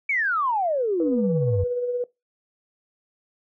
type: exponential sweep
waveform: sine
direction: down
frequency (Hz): 2322 to 87.4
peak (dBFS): -20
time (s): 0.09-1.64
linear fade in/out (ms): 5
type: tone with tremolo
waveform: sine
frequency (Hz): 490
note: B4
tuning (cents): -14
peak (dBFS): -21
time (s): 1-2.04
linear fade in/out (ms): 2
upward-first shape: sine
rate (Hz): 17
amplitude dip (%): 40
effects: noise-tail reverb RT60 0.2 s tail -21 dB re dry + tanh soft clip ceiling -10 dBFS